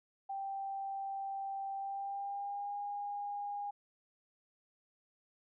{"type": "tone with pitch glide", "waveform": "sine", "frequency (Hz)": [784, 814.9], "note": ["G5", "G#5"], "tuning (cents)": [0, -33], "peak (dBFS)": -37, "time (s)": [0.29, 3.71], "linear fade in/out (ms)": 10, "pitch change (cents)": 67, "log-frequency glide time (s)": [1.76, 2.77], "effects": []}